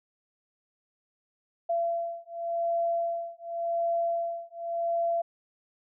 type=beating tone pair; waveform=sine; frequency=678 / 678.89 Hz; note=E5 / F5; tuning=+49 / -49 cents; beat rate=0.89 Hz; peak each=-30 / -30 dBFS; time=1.69-5.22 s; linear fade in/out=10 ms; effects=none